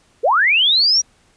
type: linear sweep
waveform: sine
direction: up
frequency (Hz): 393.6 to 5800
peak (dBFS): -11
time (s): 0.23-1.02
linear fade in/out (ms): 20
effects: pink hiss -56 dBFS RMS until 1.36 s + resampled to 22050 Hz